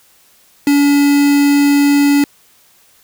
triangle tone with quantisation, 285.4 Hz, D4, 49 cents flat, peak -6 dBFS, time 0.67-2.24 s, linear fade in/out 2 ms, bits 3, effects white hiss -50 dBFS RMS until 3.03 s

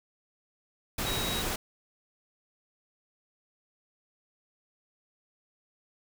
sine tone in noise, 3824 Hz, A#7, 43 cents sharp, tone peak -34 dBFS, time 1.06-1.42 s, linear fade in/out 5 ms, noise pink, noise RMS -32 dBFS, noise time 0.98-1.56 s, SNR -5 dB, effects none

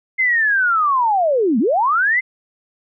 sine linear two-way sweep, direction down then up, 2100 to 202.2 to 2100 Hz, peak -13 dBFS, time 0.18-2.21 s, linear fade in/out 20 ms, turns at 1.59 s, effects none

